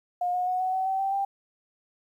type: tone with pitch steps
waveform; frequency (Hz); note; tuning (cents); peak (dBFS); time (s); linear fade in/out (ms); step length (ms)
sine; 714 / 724.4 / 734.9 / 745.6 / 756.5 / 767.5 / 778.6 / 789.9; F5 / F#5 / F#5 / F#5 / F#5 / G5 / G5 / G5; +38 / -37 / -12 / +13 / +38 / -37 / -12 / +13; -24; 0.21-1.25; 5; 130
effects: 10-bit